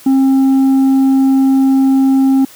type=tone with tanh clipping; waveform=sine; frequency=267.8 Hz; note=C4; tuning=40 cents sharp; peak=-8 dBFS; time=0.06-2.45 s; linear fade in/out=5 ms; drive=4 dB; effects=white hiss -39 dBFS RMS until 2.55 s + high-pass 80 Hz 12 dB/octave

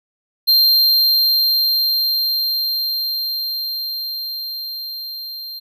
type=tone with level ramp; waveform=square; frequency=4176 Hz; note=C8; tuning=4 cents flat; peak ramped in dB=-10 to -29 dBFS; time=0.47-5.6 s; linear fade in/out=20 ms; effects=none

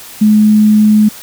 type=tone; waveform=sine; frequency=212.8 Hz; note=G#3; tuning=42 cents sharp; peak=-4 dBFS; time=0.21-1.09 s; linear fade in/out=10 ms; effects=white hiss -32 dBFS RMS until 1.22 s

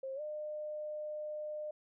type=tone with pitch glide; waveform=sine; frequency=533 to 605.2 Hz; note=C5 to D#5; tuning=+32 to -48 cents; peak=-38 dBFS; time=0.03-1.71 s; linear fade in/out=5 ms; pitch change=+220 cents; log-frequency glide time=0.15-0.21 s; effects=none

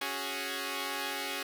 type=chord; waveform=5% pulse; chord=C# suspended fourth; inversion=none; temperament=equal; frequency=277.2 / 370 / 415.3 Hz; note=C#4 / F#4 / G#4; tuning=0 / 0 / 0 cents; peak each=-27 dBFS; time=0.01-1.43 s; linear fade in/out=5 ms; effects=none

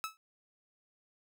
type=tone with exponential decay; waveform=sawtooth; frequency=1300 Hz; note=E6; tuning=24 cents flat; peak=-28 dBFS; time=0.04-0.17 s; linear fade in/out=0 ms; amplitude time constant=28 ms; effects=none

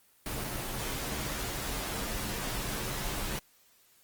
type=noise with comb filter; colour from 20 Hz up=pink; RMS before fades=-35 dBFS; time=0.26-3.39 s; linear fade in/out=2 ms; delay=12 ms; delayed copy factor=-0.55; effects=white hiss -64 dBFS RMS until 4.03 s + Opus 24 kbps

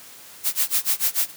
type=noise with tremolo; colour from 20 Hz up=blue; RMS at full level=-19 dBFS; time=0.43-1.32 s; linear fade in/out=50 ms; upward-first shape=sine; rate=6.8 Hz; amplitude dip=100%; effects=white hiss -44 dBFS RMS until 1.36 s + high-pass 100 Hz 12 dB/octave

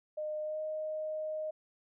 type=tone with pitch glide; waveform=sine; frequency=611 to 620.6 Hz; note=D#5 to D#5; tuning=-32 to -5 cents; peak=-34 dBFS; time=0.17-1.51 s; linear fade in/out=10 ms; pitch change=+27 cents; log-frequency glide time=0.42-0.6 s; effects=none

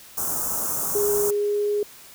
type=band-stop noise; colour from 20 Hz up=white; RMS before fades=-26 dBFS; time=0.17-1.31 s; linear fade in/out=10 ms; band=1400 to 6000 Hz; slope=48 dB/octave
type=tone with pitch glide; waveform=sine; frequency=411.4 to 414 Hz; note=G#4 to G#4; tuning=-16 to -5 cents; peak=-20 dBFS; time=0.95-1.83 s; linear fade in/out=2 ms; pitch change=+11 cents; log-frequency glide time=1.33-1.71 s
effects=white hiss -46 dBFS RMS until 2.14 s

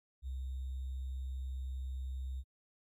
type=tone with sample-and-hold; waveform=sine; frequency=65.2 Hz; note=C2; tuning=5 cents flat; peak=-37 dBFS; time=0.22-2.44 s; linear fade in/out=50 ms; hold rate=3675 Hz; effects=AAC 48 kbps

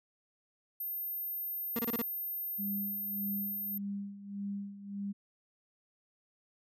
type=tone; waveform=sine; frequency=13170 Hz; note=G#9; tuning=16 cents flat; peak=-35 dBFS; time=0.8-3.78 s; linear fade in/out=5 ms
type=tone bursts; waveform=30% pulse; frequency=233.1 Hz; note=A#3; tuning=in tune; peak=-29 dBFS; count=5; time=1.76-2.018 s; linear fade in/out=2 ms; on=30 ms; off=27 ms
type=tone with tremolo; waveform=sine; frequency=200.4 Hz; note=G3; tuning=38 cents sharp; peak=-34 dBFS; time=2.58-5.13 s; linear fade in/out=20 ms; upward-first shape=sine; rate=1.7 Hz; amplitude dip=75%
effects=none

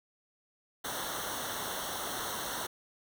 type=noise with comb filter; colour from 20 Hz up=pink; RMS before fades=-37 dBFS; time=0.84-2.67 s; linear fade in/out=10 ms; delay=0.41 ms; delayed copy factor=-0.9; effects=none

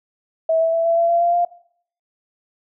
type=tone with pitch steps; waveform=sine; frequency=649 / 655.8 / 662.6 / 669.6 / 676.6 / 683.6 / 690.8 / 698 Hz; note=E5 / E5 / E5 / E5 / E5 / F5 / F5 / F5; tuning=-27 / -9 / +9 / +27 / +45 / -37 / -19 / -1 cents; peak=-14 dBFS; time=0.49-1.45 s; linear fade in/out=5 ms; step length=120 ms; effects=noise-tail reverb RT60 0.6 s tail -19 dB re dry

